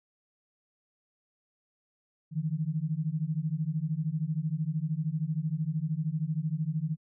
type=beating tone pair; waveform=sine; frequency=150.3 / 163.3 Hz; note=D3 / E3; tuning=+40 / -16 cents; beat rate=13 Hz; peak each=-31 dBFS; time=2.31-6.97 s; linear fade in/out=50 ms; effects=none